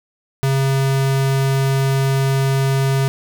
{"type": "tone", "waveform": "square", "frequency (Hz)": 135.4, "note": "C#3", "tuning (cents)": -40, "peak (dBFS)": -15, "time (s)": [0.43, 3.08], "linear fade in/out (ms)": 0, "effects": []}